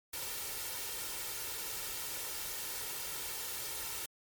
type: noise with comb filter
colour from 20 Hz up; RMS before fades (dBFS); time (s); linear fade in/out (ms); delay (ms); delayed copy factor
white; -40; 0.13-4.06; 5; 2.2; +0.55
effects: MP3 96 kbps